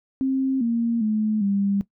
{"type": "tone with pitch steps", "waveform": "sine", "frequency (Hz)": [265.7, 232.5, 215, 199.2], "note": ["C4", "A#3", "A3", "G3"], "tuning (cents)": [27, -4, -40, 28], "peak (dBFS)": -19, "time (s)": [0.21, 1.81], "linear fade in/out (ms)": 0, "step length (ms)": 400, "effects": ["noise-tail reverb RT60 0.1 s tail -17 dB re dry"]}